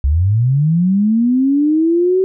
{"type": "linear sweep", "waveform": "sine", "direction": "up", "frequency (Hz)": [64.1, 382.7], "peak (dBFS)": -10, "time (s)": [0.04, 2.24], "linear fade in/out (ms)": 0, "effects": []}